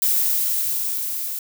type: noise with level ramp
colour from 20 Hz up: violet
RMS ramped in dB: -18 to -28 dBFS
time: 0.02-1.39 s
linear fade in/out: 2 ms
effects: none